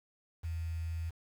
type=tone with quantisation; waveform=sine; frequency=82.41 Hz; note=E2; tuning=in tune; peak=-34 dBFS; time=0.43-1.11 s; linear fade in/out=20 ms; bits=9; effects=none